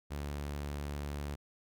sawtooth tone, 72.3 Hz, D2, 27 cents flat, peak -33 dBFS, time 0.1-1.36 s, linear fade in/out 20 ms, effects none

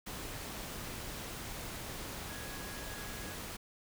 sine tone in noise, 1661.2 Hz, G#6, in tune, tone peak -51 dBFS, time 2.29-3.35 s, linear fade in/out 10 ms, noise pink, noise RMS -43 dBFS, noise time 0.06-3.57 s, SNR -11 dB, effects none

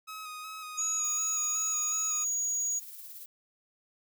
sawtooth tone with vibrato, 1263 Hz, D#6, 26 cents sharp, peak -36 dBFS, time 0.07-2.25 s, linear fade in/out 20 ms, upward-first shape square, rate 2.7 Hz, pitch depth 22 cents each way
sine tone, 6730 Hz, G#8, 22 cents sharp, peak -28 dBFS, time 0.77-2.8 s, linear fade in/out 20 ms
violet noise with tremolo, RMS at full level -44 dBFS, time 1.04-3.26 s, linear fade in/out 5 ms, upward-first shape triangle, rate 18 Hz, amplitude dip 40%
effects none

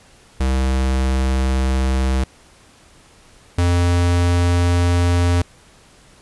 square tone pair in turn, 65.41 / 87.49 Hz, C2 / F2, 0 / +4 cents, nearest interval perfect fourth, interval 504 cents, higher second, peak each -16 / -14 dBFS, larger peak second, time 0.4-2.24 / 3.58-5.42 s, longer neither, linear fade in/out 5 ms, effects pink hiss -49 dBFS RMS until 6.21 s + resampled to 24000 Hz

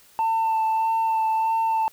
sine tone with vibrato, 892 Hz, A5, 23 cents sharp, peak -17 dBFS, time 0.19-1.88 s, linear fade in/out 0 ms, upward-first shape sine, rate 1.6 Hz, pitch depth 16 cents each way, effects tanh soft clip ceiling -18 dBFS + white hiss -54 dBFS RMS until 1.92 s

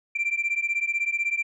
sine beating tone pair, 2349 / 2365 Hz, D7 / D7, 0 / +12 cents, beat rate 16 Hz, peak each -25 dBFS, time 0.15-1.43 s, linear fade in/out 10 ms, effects tanh soft clip ceiling -19 dBFS

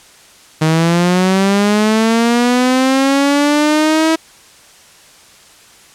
sawtooth linear sweep, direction up, 155.56 to 324.3 Hz, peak -6 dBFS, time 0.61-4.16 s, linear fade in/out 10 ms, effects white hiss -43 dBFS RMS until 5.94 s + low-pass 9000 Hz 12 dB/octave

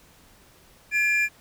triangle tone pair together, 1704.9 / 2386 Hz, G#6 / D7, +45 / +27 cents, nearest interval tritone, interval 582 cents, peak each -24 / -19 dBFS, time 0.91-1.29 s, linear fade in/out 50 ms, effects pink hiss -55 dBFS RMS until 1.4 s

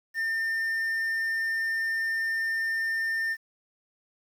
triangle tone with quantisation, 1805 Hz, A6, 44 cents sharp, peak -24 dBFS, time 0.14-3.37 s, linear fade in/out 50 ms, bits 9, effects none

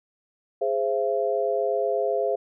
sine chord, Ab augmented, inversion none, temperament equal with one note detuned, 415.3 / 523.3 / 674.3 Hz, Ab4 / C5 / E5, 0 / 0 / +39 cents, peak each -26 dBFS, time 0.61-2.36 s, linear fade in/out 10 ms, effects none

